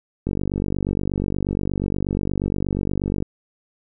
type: click train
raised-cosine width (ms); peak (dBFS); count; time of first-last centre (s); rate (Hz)
3; -10; 144; 0.27-3.225; 48.4
effects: none